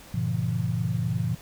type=chord; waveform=sine; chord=G diminished seventh; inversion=none; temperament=just; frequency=98 / 117.6 / 141.12 / 169.34 Hz; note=G2 / Bb2 / Db3 / Fb3; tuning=0 / +16 / +31 / +47 cents; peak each=-32 / -27 / -32 / -29 dBFS; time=0.14-1.35 s; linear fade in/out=5 ms; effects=pink hiss -48 dBFS RMS until 1.41 s